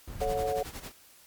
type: noise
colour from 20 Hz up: brown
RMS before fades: -39 dBFS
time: 0.07-0.53 s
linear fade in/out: 10 ms
type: noise with tremolo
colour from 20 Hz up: pink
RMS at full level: -40 dBFS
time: 0.2-0.92 s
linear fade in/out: 5 ms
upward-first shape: sine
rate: 11 Hz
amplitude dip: 75%
type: chord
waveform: sine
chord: F# minor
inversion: first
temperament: equal with one note detuned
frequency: 440 / 554.4 / 727.3 Hz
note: A4 / C#5 / F#5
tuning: 0 / 0 / -30 cents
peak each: -32 dBFS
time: 0.21-0.63 s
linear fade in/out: 5 ms
effects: white hiss -57 dBFS RMS until 1.26 s + Opus 48 kbps